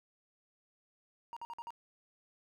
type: tone bursts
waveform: triangle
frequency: 938 Hz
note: A#5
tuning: 11 cents sharp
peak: -39 dBFS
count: 5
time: 1.33-1.705 s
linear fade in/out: 0 ms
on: 35 ms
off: 50 ms
effects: none